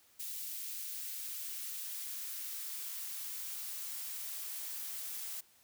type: noise with high-pass filter sweep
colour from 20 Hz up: blue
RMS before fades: -42 dBFS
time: 0.19-5.41 s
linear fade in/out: 10 ms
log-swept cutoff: 2500 to 360 Hz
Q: 0.76
effects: white hiss -66 dBFS RMS until 5.63 s